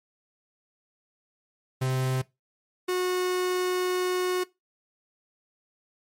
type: tone pair in turn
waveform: 45% pulse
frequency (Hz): 130.1 / 364.7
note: C3 / F#4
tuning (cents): -9 / -25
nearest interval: octave + tritone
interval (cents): 1784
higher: second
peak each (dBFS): -24 / -24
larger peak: neither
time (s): 1.81-2.22 / 2.88-4.44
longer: second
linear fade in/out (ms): 10
effects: noise-tail reverb RT60 0.2 s tail -20 dB re dry + MP3 64 kbps